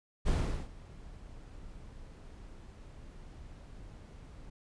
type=noise with ADSR envelope; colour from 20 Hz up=brown; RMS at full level=-27 dBFS; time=0.25-4.5 s; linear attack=28 ms; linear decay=400 ms; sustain=-22 dB; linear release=7 ms; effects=resampled to 22050 Hz